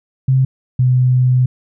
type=tone pair in turn; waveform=sine; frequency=131.7 / 126.77 Hz; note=C3 / B2; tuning=+12 / +46 cents; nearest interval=minor second; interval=66 cents; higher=first; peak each=-9 dBFS; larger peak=neither; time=0.28-0.45 / 0.79-1.46 s; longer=second; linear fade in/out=5 ms; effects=none